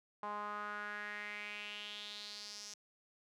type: tone with band-pass filter sweep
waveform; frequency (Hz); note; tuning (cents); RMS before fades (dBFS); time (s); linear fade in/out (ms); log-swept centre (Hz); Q
sawtooth; 207.7; G#3; 0; -45; 0.23-2.74; 2; 970 to 5900; 4.3
effects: none